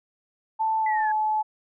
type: tone with pitch glide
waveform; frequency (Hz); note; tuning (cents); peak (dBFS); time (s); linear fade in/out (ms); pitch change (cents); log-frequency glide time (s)
sine; 882 to 860.9; A5 to A5; +4 to -38; -21; 0.59-1.43; 20; -42; 0.8-0.91
type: exponential sweep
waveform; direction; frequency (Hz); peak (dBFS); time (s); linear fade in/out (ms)
sine; down; 2020 to 1646; -29; 0.86-1.12; 5
effects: none